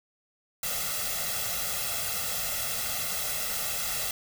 white noise with comb filter, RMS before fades -31 dBFS, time 0.63-4.11 s, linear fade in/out 2 ms, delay 1.5 ms, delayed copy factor +1, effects none

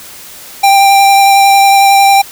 square tone with vibrato, 790 Hz, G5, 13 cents sharp, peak -4 dBFS, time 0.63-2.22 s, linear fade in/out 10 ms, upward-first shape triangle, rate 11 Hz, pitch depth 15 cents each way, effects white hiss -31 dBFS RMS until 2.31 s

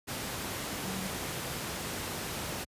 sine tone in noise, 189 Hz, F#3, 37 cents sharp, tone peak -37 dBFS, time 0.84-1.1 s, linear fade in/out 20 ms, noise pink, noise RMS -36 dBFS, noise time 0.07-2.65 s, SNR -4 dB, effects high-pass 80 Hz 12 dB/octave + resampled to 32000 Hz

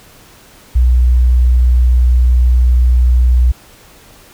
sine tone, 61.5 Hz, B1, 7 cents flat, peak -6 dBFS, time 0.75-3.52 s, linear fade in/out 10 ms, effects pink hiss -42 dBFS RMS until 4.33 s

